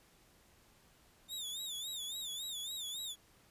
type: tone with vibrato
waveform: sawtooth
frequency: 3603 Hz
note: A7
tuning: 40 cents sharp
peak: -37 dBFS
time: 1.28-3.16 s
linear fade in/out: 50 ms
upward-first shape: sine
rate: 3.6 Hz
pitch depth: 120 cents each way
effects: pink hiss -66 dBFS RMS until 3.5 s + resampled to 32000 Hz